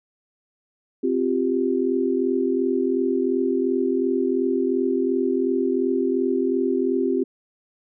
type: chord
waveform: sine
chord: C suspended fourth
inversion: none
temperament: equal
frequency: 261.6 / 349.2 / 392 Hz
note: C4 / F4 / G4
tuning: 0 / 0 / 0 cents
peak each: -23 / -24 / -23 dBFS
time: 1.03-7.24 s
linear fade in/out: 10 ms
effects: none